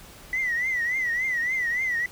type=tone with vibrato; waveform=sine; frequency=1975.5 Hz; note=B6; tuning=in tune; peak=-22 dBFS; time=0.33-2.06 s; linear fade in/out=2 ms; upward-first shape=triangle; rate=3.5 Hz; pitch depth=130 cents each way; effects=tanh soft clip ceiling -19 dBFS + pink hiss -47 dBFS RMS until 2.11 s